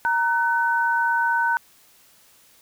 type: tone pair together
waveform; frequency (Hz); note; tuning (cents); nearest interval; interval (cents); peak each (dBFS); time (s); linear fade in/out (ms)
sine; 932.3 / 1508.2; A#5 / F#6; 0 / +33; minor sixth; 833; -21; 0.05-1.57; 0
effects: white hiss -55 dBFS RMS until 2.61 s